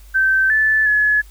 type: tone with pitch steps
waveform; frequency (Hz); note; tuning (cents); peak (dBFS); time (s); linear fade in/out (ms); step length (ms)
sine; 1550 / 1746 / 1702; G6 / A6 / G#6; -20 / -14 / +42; -12; 0.14-1.22; 20; 360
effects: added 50 Hz sine -39 dBFS peak until 1.3 s + white hiss -51 dBFS RMS until 1.3 s